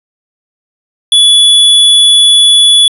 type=tone; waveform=square; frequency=3420 Hz; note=A7; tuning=50 cents flat; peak=-3 dBFS; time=1.12-2.88 s; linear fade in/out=2 ms; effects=resampled to 32000 Hz + 7-bit